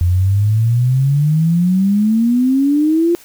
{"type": "exponential sweep", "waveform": "sine", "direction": "up", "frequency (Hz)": [85.6, 348.7], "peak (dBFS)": -10, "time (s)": [0.01, 3.15], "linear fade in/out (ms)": 0, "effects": ["white hiss -43 dBFS RMS until 3.24 s"]}